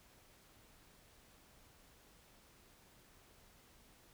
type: silence
effects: pink hiss -65 dBFS RMS until 4.13 s